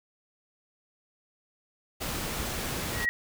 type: noise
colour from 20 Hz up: pink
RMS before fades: -33 dBFS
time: 2-3.06 s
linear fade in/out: 20 ms
type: tone with exponential growth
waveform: sine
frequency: 1905 Hz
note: A#6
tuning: 37 cents sharp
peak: -21 dBFS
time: 2.82-3.09 s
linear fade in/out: 0 ms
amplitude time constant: 58 ms
effects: none